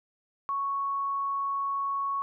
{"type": "tone", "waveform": "sine", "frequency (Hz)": 1108.7, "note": "C#6", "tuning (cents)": 0, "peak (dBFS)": -27, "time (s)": [0.49, 2.22], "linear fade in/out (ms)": 0, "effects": []}